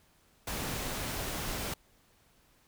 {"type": "noise", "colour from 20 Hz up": "pink", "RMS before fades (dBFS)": -36, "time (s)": [0.47, 1.74], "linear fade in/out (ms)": 5, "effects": ["pink hiss -66 dBFS RMS until 2.67 s"]}